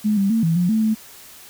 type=tone with pitch steps; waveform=sine; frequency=211.9 / 196.9 / 225.4 / 164.2 / 177.1 / 220 / 218.4 Hz; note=G#3 / G3 / A3 / E3 / F3 / A3 / A3; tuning=+35 / +8 / +42 / -6 / +24 / 0 / -13 cents; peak=-15 dBFS; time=0.04-0.95 s; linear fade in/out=20 ms; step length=130 ms; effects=white hiss -43 dBFS RMS until 1.49 s